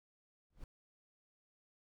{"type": "noise with exponential growth", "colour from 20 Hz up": "brown", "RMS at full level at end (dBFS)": -44, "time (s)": [0.5, 0.64], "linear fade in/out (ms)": 2, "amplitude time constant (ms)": 30, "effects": []}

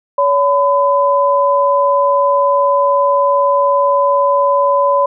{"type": "tone pair together", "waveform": "sine", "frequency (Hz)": [565.3, 1008], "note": ["C#5", "B5"], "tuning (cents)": [34, 35], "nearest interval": "minor seventh", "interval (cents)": 1001, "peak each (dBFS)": -12, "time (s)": [0.18, 5.06], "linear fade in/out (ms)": 5, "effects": []}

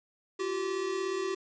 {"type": "tone pair together", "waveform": "square", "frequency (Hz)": [348, 384.9], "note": ["F4", "G4"], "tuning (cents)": [-6, -32], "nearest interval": "major second", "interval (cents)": 174, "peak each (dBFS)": [-37, -32], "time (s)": [0.39, 1.35], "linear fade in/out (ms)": 10, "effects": ["resampled to 16000 Hz", "9-bit"]}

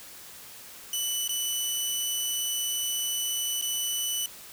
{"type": "tone with dropouts", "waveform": "15% pulse", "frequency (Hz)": 2979, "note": "F#7", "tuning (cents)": 11, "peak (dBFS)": -20, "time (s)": [0.93, 4.26], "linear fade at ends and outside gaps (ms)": 2, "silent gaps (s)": [[1.278, 1.292], [3.613, 3.623]], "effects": ["white hiss -46 dBFS RMS until 4.52 s"]}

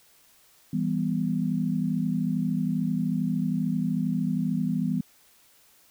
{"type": "chord", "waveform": "sine", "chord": "E minor", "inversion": "none", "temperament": "just", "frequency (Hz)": [164.81, 197.78, 247.2], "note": ["E3", "G3", "B3"], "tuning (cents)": [0, 16, 2], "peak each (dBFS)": [-28, -28, -28], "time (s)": [0.73, 5.01], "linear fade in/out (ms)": 5, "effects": ["white hiss -59 dBFS RMS until 5.9 s"]}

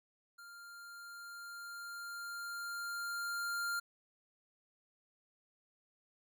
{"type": "tone with level ramp", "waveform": "square", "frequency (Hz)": 1396.9, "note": "F6", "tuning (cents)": 0, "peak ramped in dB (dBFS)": [-52, -35], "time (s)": [0.38, 3.8], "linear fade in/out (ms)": 10, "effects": []}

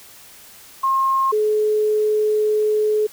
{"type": "tone pair in turn", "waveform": "sine", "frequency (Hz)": [1070, 426.6], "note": ["C6", "G#4"], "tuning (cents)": [38, 46], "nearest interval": "octave + major third", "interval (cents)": 1592, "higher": "first", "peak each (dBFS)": -15, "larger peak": "neither", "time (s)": [[0.83, 1.32], [1.32, 3.07]], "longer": "second", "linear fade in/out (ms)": 10, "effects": ["white hiss -44 dBFS RMS until 3.12 s"]}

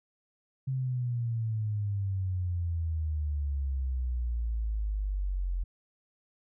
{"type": "exponential sweep", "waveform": "sine", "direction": "down", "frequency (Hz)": [133.7, 43.65], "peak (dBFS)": -28, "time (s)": [0.67, 5.64], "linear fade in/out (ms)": 10, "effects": []}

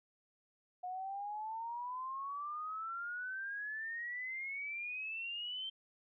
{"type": "exponential sweep", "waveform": "sine", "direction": "up", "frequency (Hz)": [720, 3136], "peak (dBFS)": -39, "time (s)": [0.83, 5.7], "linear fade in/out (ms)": 10, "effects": []}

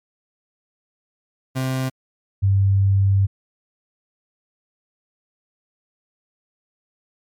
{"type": "tone pair in turn", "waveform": ["30% pulse", "sine"], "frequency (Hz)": [130.81, 98], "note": ["C3", "G2"], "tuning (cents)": [0, 0], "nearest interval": "perfect fourth", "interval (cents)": 500, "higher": "first", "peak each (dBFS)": [-18, -13], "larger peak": "second", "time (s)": [[1.55, 1.9], [2.42, 3.27]], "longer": "second", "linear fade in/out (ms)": 20, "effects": ["MP3 96 kbps"]}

